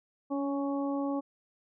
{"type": "harmonic tone with a mistuned harmonic", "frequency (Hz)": 278.3, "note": "C#4", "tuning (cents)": 7, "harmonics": [1, 2, 3, 4], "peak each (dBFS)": [-30, -36, -40, -42], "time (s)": [0.3, 1.21], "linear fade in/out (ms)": 20, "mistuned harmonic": 1, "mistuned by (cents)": 16, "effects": []}